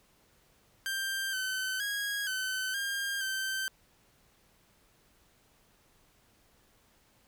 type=tone with pitch steps; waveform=sawtooth; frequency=1580 / 1526 / 1645 / 1524 / 1606 / 1552 Hz; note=G6 / G6 / G#6 / G6 / G6 / G6; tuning=+13 / -47 / -17 / -49 / +41 / -18 cents; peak=-28 dBFS; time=0.86-3.68 s; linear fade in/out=0 ms; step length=470 ms; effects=pink hiss -66 dBFS RMS until 7.27 s